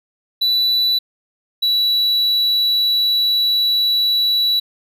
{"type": "tone pair in turn", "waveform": "triangle", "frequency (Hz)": [3962, 3932], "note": ["B7", "B7"], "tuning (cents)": [5, -8], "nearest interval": "unison", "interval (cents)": 13, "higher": "first", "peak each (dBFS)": -12, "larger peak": "neither", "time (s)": [[0.41, 0.99], [1.62, 4.6]], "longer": "second", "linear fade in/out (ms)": 10, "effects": []}